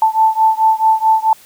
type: beating tone pair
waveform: sine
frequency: 880 / 884.6 Hz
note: A5 / A5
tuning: 0 / +9 cents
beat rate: 4.6 Hz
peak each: -12 / -13 dBFS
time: 0.02-1.33 s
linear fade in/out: 2 ms
effects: white hiss -44 dBFS RMS until 1.45 s